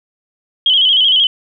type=tone with vibrato; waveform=sine; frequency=3136 Hz; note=G7; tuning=in tune; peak=-8 dBFS; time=0.66-1.27 s; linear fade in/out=2 ms; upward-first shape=square; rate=13 Hz; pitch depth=61 cents each way; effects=none